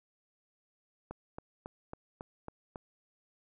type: click train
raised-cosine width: 1 ms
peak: -27 dBFS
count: 7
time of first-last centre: 1.11-2.758 s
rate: 3.64 Hz
effects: none